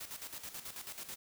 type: noise with tremolo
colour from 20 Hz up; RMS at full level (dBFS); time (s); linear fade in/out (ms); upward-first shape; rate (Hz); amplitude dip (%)
white; -44; 0-1.16; 10; square; 9.2; 65
effects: none